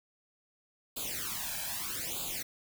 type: noise with flanger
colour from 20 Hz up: white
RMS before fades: -37 dBFS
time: 0.96-2.43 s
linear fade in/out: 10 ms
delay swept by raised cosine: 0.26 to 1.26 ms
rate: 0.8 Hz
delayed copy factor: +1
effects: none